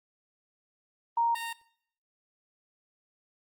sine / 15% pulse tone pair in turn, 932.3 / 923.2 Hz, A#5 / A#5, 0 / -17 cents, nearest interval unison, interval 17 cents, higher first, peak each -23 / -28 dBFS, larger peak first, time 1.17-1.35 / 1.35-1.53 s, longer neither, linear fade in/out 5 ms, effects noise-tail reverb RT60 0.6 s tail -19 dB re dry + Opus 24 kbps

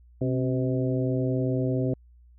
harmonic tone with a mistuned harmonic, 127.7 Hz, C3, 42 cents flat, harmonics 1 / 2 / 3 / 4 / 5, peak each -26 / -28 / -31 / -33 / -36 dBFS, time 0.21-1.94 s, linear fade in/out 5 ms, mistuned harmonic 2, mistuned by +69 cents, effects added 60 Hz sine -51 dBFS peak until 2.38 s

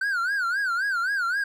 triangle tone with vibrato, 1503 Hz, F#6, 27 cents sharp, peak -21 dBFS, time 0.01-1.44 s, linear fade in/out 5 ms, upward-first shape sine, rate 3.8 Hz, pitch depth 170 cents each way, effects none

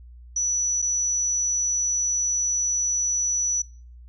sine tone with dropouts, 5920 Hz, F#8, in tune, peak -21 dBFS, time 0.36-3.62 s, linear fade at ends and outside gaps 5 ms, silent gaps 0.819-0.823 s, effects noise-tail reverb RT60 0.4 s tail -24 dB re dry + added 60 Hz sine -42 dBFS peak until 4.08 s

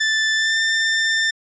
sawtooth tone with pitch glide, 1760 to 1791.8 Hz, A6 to A6, 0 to +31 cents, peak -13 dBFS, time 0-1.31 s, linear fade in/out 10 ms, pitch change +31 cents, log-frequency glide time 0.35-0.58 s, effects resampled to 16000 Hz

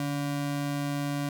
square ring-modulated tone, 215.1 Hz, A3, 39 cents flat, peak -26 dBFS, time 0-1.29 s, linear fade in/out 2 ms, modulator 69 Hz, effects none

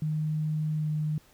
sine tone with pitch glide, 154.3 to 152.97 Hz, D#3 to D#3, -14 to -29 cents, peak -26 dBFS, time 0.02-1.18 s, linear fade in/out 2 ms, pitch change -15 cents, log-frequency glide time 0.76-0.88 s, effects pink hiss -60 dBFS RMS until 1.33 s

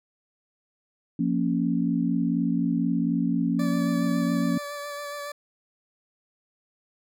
sine chord, Bb minor, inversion second, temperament equal, 174.61 / 233.1 / 277.2 Hz, F3 / Bb3 / Db4, 0 / 0 / 0 cents, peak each -26 dBFS, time 1.19-4.58 s, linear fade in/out 5 ms
20% pulse tone with vibrato, 579 Hz, D5, 25 cents flat, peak -28 dBFS, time 3.59-5.32 s, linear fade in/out 5 ms, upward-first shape sine, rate 7.2 Hz, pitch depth 18 cents each way
effects none

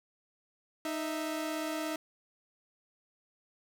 sawtooth tone pair together, 310.4 / 657.7 Hz, D#4 / E5, -4 / -4 cents, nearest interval octave + minor second, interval 1300 cents, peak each -31 / -34 dBFS, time 0.85-1.96 s, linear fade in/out 2 ms, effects none

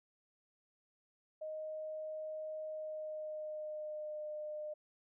sine tone with pitch glide, 622.3 to 606 Hz, D#5 to D#5, 0 to -46 cents, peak -40 dBFS, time 1.41-4.74 s, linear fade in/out 10 ms, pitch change -46 cents, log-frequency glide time 2.67-4.25 s, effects none

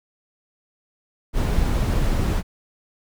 brown noise, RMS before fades -20 dBFS, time 1.33-2.43 s, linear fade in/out 50 ms, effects none

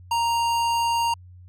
sine tone with hard clipping, 932.3 Hz, A#5, in tune, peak -22 dBFS, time 0.11-1.14 s, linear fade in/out 5 ms, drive 17 dB, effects added 90 Hz sine -43 dBFS peak until 1.48 s

